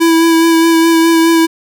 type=tone with vibrato; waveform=square; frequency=329.6 Hz; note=E4; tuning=in tune; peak=-7 dBFS; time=0-1.47 s; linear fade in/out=20 ms; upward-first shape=sine; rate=4.8 Hz; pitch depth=17 cents each way; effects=none